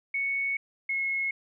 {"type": "tone pair in turn", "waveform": "sine", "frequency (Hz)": [2217, 2173], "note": ["C#7", "C#7"], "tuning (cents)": [0, -35], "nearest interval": "unison", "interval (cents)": 35, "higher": "first", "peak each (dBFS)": -26, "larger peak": "neither", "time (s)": [[0.14, 0.57], [0.89, 1.31]], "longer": "first", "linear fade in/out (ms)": 5, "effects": []}